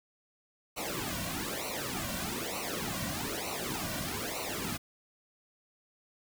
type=noise with flanger; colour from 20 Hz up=pink; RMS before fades=-36 dBFS; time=0.76-4.78 s; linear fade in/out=20 ms; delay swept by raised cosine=0.59 to 2.39 ms; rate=1.1 Hz; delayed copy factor=-0.95; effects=none